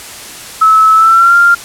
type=tone with pitch glide; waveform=sine; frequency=1300 to 1393.3 Hz; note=E6 to F6; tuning=-24 to -4 cents; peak=-3 dBFS; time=0.61-1.55 s; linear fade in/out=10 ms; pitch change=+120 cents; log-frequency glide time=0.94-1.36 s; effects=white hiss -28 dBFS RMS until 1.64 s + low-pass 11000 Hz 12 dB/octave